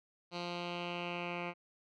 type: tone with low-pass filter sweep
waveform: 10% pulse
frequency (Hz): 174.61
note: F3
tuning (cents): 0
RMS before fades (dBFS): -40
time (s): 0.31-1.54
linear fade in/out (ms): 50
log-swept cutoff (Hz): 4100 to 2200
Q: 3.2
effects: none